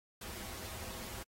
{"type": "noise with comb filter", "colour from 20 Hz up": "pink", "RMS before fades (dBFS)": -45, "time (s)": [0.21, 1.23], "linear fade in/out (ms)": 5, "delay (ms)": 6.8, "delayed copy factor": -0.85, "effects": ["AAC 48 kbps"]}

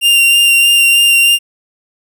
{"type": "tone with vibrato", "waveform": "45% pulse", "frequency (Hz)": 2782, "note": "F7", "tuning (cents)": -7, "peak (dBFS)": -6, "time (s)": [0.01, 1.39], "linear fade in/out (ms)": 50, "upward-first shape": "sine", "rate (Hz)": 3.2, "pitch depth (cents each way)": 13, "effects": []}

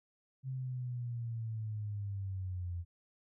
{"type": "linear sweep", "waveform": "sine", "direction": "down", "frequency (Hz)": [132.7, 85.3], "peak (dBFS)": -36, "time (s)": [0.43, 2.85], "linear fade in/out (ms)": 50, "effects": []}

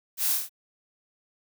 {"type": "noise with echo", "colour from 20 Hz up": "blue", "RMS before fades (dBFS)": -28, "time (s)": [0.17, 0.37], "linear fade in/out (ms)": 50, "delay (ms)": 25, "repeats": 5, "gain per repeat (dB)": -2, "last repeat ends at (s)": 0.495, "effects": []}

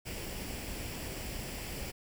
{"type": "noise with comb filter", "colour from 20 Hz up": "pink", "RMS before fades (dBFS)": -40, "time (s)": [0.05, 1.92], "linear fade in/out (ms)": 20, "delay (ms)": 0.39, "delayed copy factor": 0.5, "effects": []}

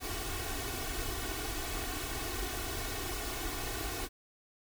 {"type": "noise with comb filter", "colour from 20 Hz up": "pink", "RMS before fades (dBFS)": -37, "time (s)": [0, 4.09], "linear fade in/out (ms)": 50, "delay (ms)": 2.7, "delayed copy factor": 0.95, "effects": []}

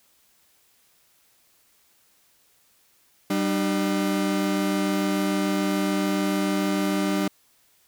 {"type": "tone pair together", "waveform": "35% pulse", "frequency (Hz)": [193.68, 300.6], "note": ["G3", "D4"], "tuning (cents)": [-21, 40], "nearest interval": "minor sixth", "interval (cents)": 761, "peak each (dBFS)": -23, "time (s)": [3.3, 7.28], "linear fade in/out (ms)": 5, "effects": ["white hiss -62 dBFS RMS until 7.87 s"]}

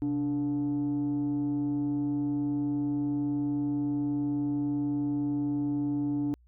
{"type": "tone pair together", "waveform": "sine", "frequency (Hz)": [130.81, 290.6], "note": ["C3", "D4"], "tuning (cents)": [0, -18], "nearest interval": "octave + major second", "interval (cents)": 1382, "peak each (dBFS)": [-33, -25], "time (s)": [0.02, 6.34], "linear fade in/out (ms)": 0, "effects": ["tanh soft clip ceiling -24 dBFS", "added 60 Hz sine -57 dBFS peak until 6.47 s"]}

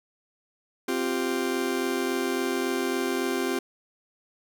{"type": "chord", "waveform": "40% pulse", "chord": "C suspended fourth", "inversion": "none", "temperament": "just", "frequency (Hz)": [261.6, 348.8, 392.4], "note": ["C4", "F4", "G4"], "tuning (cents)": [0, -2, 2], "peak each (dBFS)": -29, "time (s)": [0.88, 3.59], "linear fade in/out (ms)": 5, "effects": []}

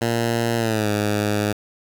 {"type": "tone with pitch glide", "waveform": "10% pulse", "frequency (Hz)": [116.54, 104.43], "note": ["A#2", "G#2"], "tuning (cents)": [0, 10], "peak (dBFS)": -11, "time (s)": [0.01, 1.53], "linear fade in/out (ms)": 10, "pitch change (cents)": -190, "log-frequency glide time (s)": [0.57, 0.89], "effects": ["7-bit"]}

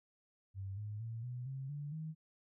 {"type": "tone with pitch steps", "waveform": "sine", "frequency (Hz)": [97, 105.17, 114.03, 123.63, 134.05, 145.34, 157.58], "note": ["G2", "G#2", "A#2", "B2", "C3", "D3", "D#3"], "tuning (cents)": [-18, 22, -38, 2, 42, -18, 22], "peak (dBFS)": -40, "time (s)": [0.54, 2.15], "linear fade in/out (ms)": 50, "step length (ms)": 230, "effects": []}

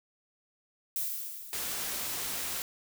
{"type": "noise with exponential decay", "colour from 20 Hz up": "violet", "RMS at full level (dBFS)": -31, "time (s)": [0.96, 2.39], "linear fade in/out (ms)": 1, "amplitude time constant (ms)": 310}
{"type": "noise", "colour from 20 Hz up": "white", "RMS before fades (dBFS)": -35, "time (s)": [1.53, 2.62], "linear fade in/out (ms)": 0}
{"effects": []}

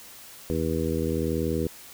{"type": "harmonic tone", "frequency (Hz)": 80.6, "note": "E2", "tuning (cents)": -38, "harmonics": [1, 2, 3, 4, 5, 6], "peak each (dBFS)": [-31, -31, -31, -31, -31, -31], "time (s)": [0.5, 1.67], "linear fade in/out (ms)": 0, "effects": ["white hiss -46 dBFS RMS until 1.93 s"]}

